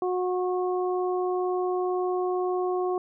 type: harmonic tone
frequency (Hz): 364.4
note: F#4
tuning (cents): -26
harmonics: 1 / 2 / 3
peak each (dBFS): -25 / -31 / -35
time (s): 0.02-2.98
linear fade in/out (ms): 2
effects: none